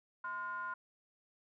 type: ring-modulated tone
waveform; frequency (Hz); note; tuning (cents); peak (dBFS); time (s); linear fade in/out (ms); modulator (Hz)
triangle; 196.8; G3; +7; -33; 0.24-0.74; 5; 1230
effects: none